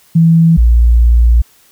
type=tone pair in turn; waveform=sine; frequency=164.81 / 58.41 Hz; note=E3 / A#1; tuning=0 / +4 cents; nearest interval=octave + tritone; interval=1796 cents; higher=first; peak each=-4 dBFS; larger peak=neither; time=0.15-0.57 / 0.57-1.42 s; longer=second; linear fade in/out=10 ms; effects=white hiss -48 dBFS RMS until 1.71 s